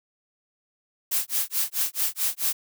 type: noise with tremolo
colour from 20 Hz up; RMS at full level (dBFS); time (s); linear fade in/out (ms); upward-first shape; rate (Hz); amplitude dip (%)
blue; -23; 1.11-2.53; 10; sine; 4.6; 100
effects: none